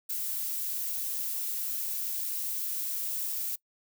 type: noise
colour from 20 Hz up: violet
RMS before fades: -33 dBFS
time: 0.09-3.56 s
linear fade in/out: 10 ms
effects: noise-tail reverb RT60 0.1 s tail -23 dB re dry